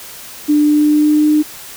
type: tone with pitch glide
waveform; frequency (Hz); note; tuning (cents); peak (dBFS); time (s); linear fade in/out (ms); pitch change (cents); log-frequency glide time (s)
sine; 297.3 to 302.8; D4 to D#4; +21 to -47; -8; 0.48-1.43; 20; +32; 0.6-1.31
effects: white hiss -33 dBFS RMS until 1.76 s